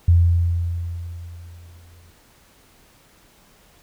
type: tone with exponential decay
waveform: sine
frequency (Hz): 85.7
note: F2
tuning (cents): -32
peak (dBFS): -9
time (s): 0.08-2.11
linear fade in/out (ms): 5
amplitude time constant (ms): 440
effects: pink hiss -54 dBFS RMS until 3.82 s